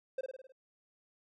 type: tone with echo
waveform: triangle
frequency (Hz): 523.3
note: C5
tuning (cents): 0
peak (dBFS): -30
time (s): 0.18-0.21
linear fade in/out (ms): 5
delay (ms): 52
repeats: 6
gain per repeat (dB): -4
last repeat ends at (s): 0.522
effects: none